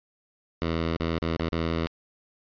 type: tone with dropouts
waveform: 10% pulse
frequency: 82.41 Hz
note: E2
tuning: in tune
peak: -17 dBFS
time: 0.62-1.87 s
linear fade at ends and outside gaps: 0 ms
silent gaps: 0.966-1 / 1.185-1.22 / 1.367-1.397 / 1.489-1.522 s
effects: resampled to 11025 Hz